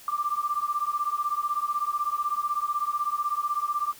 sine beating tone pair, 1174.7 / 1190.7 Hz, D6 / D6, 0 / +23 cents, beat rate 16 Hz, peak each -28 dBFS, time 0.08-3.93 s, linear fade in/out 2 ms, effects white hiss -49 dBFS RMS until 3.99 s

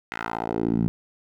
10% pulse tone with band-pass filter sweep, 56.7 Hz, A#1, 47 cents flat, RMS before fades -26 dBFS, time 0.12-0.88 s, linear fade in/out 0 ms, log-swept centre 1900 to 160 Hz, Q 2, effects none

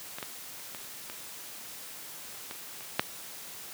clicks, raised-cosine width 0.3 ms, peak -21 / -19 / -25 / -24 / -22 / -29 / -7 dBFS, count 7, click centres 0.185 / 0.228 / 0.748 / 1.099 / 2.511 / 2.808 / 2.995 s, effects white hiss -44 dBFS RMS until 3.73 s + high-pass 100 Hz 12 dB/octave

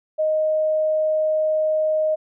sine tone, 622.3 Hz, D#5, in tune, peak -17 dBFS, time 0.18-2.16 s, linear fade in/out 20 ms, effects none

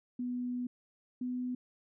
sine tone pair in turn, 246.9 / 249.8 Hz, B3 / B3, 0 / +20 cents, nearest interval unison, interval 20 cents, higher second, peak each -33 / -33 dBFS, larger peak neither, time 0.19-0.67 / 1.21-1.55 s, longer first, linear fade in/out 5 ms, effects none

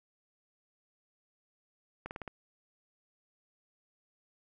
slowing click train, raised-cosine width 0.5 ms, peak -25 dBFS, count 5, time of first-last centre 2.06-2.278 s, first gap 49 ms, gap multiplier 1.07, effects none

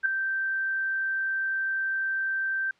sine tone with ADSR envelope, 1563 Hz, G6, 6 cents flat, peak -17 dBFS, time 0.03-2.71 s, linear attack 27 ms, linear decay 3 ms, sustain -8 dB, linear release 3 ms, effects white hiss -62 dBFS RMS until 2.79 s + low-pass 3000 Hz 12 dB/octave

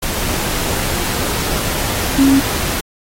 sine tone in noise, 271.8 Hz, C#4, 34 cents flat, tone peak -8 dBFS, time 2.18-2.4 s, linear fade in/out 10 ms, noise pink, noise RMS -20 dBFS, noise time 0.02-2.81 s, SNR +9 dB, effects AAC 48 kbps

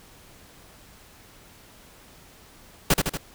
pink noise with echo, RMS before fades -18 dBFS, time 2.9-2.94 s, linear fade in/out 5 ms, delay 78 ms, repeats 3, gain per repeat -4 dB, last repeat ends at 3.174 s, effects pink hiss -51 dBFS RMS until 3.34 s

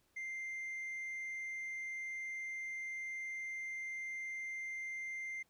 triangle tone with hard clipping, 2093 Hz, C7, in tune, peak -39 dBFS, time 0.16-5.43 s, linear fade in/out 10 ms, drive 1 dB, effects pink hiss -75 dBFS RMS until 5.49 s

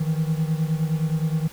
triangle beating tone pair, 156 / 165.6 Hz, D#3 / E3, +5 / +8 cents, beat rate 9.6 Hz, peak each -20 / -24 dBFS, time 0-1.48 s, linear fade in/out 10 ms, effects pink hiss -44 dBFS RMS until 1.52 s

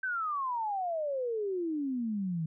sine exponential sweep, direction down, 1568 to 155.56 Hz, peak -30 dBFS, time 0.03-2.46 s, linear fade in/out 5 ms, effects none

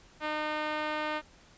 5% pulse tone with band-pass filter, 304.9 Hz, D#4, 35 cents flat, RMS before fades -33 dBFS, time 0.2-1.22 s, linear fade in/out 50 ms, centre 700 Hz, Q 0.62, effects pink hiss -58 dBFS RMS until 1.57 s + resampled to 16000 Hz

